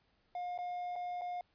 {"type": "tone with dropouts", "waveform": "triangle", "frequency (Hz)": 713, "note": "F5", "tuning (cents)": 36, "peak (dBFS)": -35, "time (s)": [0.35, 1.41], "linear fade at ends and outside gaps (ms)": 2, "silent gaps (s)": [[0.578, 0.587], [0.957, 0.961], [1.212, 1.217]], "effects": ["pink hiss -74 dBFS RMS until 1.54 s", "resampled to 11025 Hz"]}